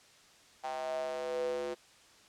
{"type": "tone with high-pass filter sweep", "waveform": "square", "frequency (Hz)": 71.2, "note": "C#2", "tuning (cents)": 47, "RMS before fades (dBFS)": -36, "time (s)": [0.63, 1.75], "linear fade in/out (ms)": 20, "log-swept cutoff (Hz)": [760, 420], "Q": 7.8, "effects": ["white hiss -60 dBFS RMS until 2.28 s", "low-pass 7000 Hz 12 dB/octave"]}